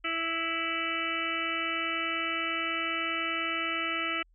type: harmonic tone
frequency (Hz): 329.6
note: E4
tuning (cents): 0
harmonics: 1 / 2 / 4 / 5 / 6 / 7 / 8 / 9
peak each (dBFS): -39 / -42 / -34 / -45 / -36 / -35 / -38 / -37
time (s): 0.04-4.23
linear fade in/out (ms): 10
effects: added 41 Hz sine -60 dBFS peak until 4.34 s